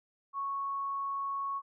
sine tone, 1106 Hz, C#6, 4 cents flat, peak -32 dBFS, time 0.33-1.62 s, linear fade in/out 50 ms, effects none

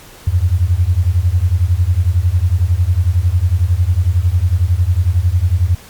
sine beating tone pair, 83.2 / 94.2 Hz, E2 / F#2, +17 / +32 cents, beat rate 11 Hz, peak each -13 dBFS, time 0.27-5.75 s, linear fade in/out 5 ms, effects pink hiss -39 dBFS RMS until 5.89 s + MP3 96 kbps

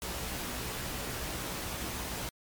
pink noise with comb filter, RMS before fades -37 dBFS, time 0.02-2.29 s, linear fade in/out 0 ms, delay 16 ms, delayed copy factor +0.55, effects MP3 96 kbps

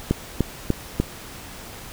click train, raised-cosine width 3 ms, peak -5 dBFS, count 4, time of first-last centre 0.11-1 s, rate 3.37 Hz, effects pink hiss -39 dBFS RMS until 1.92 s

